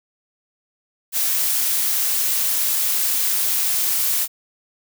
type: noise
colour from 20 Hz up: blue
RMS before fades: -20 dBFS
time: 1.12-4.28 s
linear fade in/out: 50 ms
effects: none